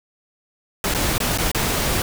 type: noise with dropouts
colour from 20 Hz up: pink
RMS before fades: -21 dBFS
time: 0.84-2.02 s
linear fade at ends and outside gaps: 2 ms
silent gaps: 0.94-0.947 / 1.181-1.202 / 1.376-1.384 / 1.516-1.547 s
effects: none